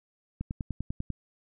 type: click train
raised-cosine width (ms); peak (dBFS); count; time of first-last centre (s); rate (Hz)
5; -20; 8; 0.41-1.103; 10.1
effects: none